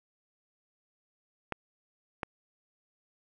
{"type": "clicks", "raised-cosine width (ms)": 0.5, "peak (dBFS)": -17, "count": 2, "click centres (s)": [1.523, 2.232], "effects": []}